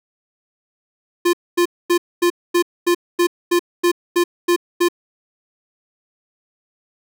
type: tone bursts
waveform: square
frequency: 349.2 Hz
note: F4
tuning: in tune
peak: -13 dBFS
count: 12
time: 1.25-4.886 s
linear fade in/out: 10 ms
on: 83 ms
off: 240 ms
effects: none